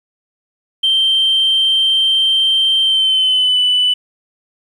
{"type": "tone with pitch glide", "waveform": "sine", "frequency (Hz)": [3136, 2987], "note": ["G7", "F#7"], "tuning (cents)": [0, 16], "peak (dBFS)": -9, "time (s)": [0.83, 3.94], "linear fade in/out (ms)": 10, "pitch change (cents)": -84, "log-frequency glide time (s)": [2.83, 3.59], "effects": ["tanh soft clip ceiling -7 dBFS", "8-bit"]}